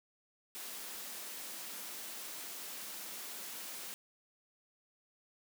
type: high-pass noise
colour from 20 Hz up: white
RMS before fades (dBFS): -45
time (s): 0.55-3.94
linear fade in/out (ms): 0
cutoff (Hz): 170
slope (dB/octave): 48
effects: none